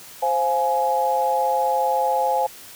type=chord; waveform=sine; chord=F minor; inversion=second; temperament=just; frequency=523.8 / 698.5 / 838.1 Hz; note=C5 / F5 / Ab5; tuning=+2 / 0 / +16 cents; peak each=-23 / -25 / -20 dBFS; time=0.22-2.47 s; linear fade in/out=10 ms; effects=white hiss -42 dBFS RMS until 2.75 s